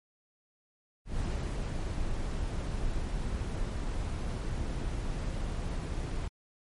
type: noise with ADSR envelope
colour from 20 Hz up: brown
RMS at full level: -31 dBFS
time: 1.05-6.28 s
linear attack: 140 ms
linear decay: 500 ms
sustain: -2 dB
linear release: 6 ms
effects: MP3 48 kbps